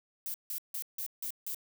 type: noise bursts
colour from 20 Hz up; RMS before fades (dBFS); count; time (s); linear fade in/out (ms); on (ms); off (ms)
violet; -37; 6; 0.26-1.546; 0; 81; 160
effects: none